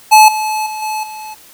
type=tone with level steps; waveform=square; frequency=862 Hz; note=A5; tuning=36 cents flat; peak=-3 / -16 / -22 / -18 / -27 dBFS; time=0.11-1.35 s; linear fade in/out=20 ms; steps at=0.28 / 0.66 / 0.82 / 1.03 s; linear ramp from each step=5 ms; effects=white hiss -42 dBFS RMS until 1.53 s